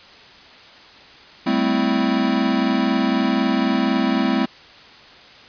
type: chord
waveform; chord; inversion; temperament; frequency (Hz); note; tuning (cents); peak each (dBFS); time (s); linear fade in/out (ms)
square; A minor seventh; third; equal with one note detuned; 196 / 220 / 257.9 / 329.6; G3 / A3 / C4 / E4; 0 / 0 / -25 / 0; -25 / -23 / -21 / -25; 1.46-4.46; 10
effects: white hiss -44 dBFS RMS until 5.48 s + resampled to 11025 Hz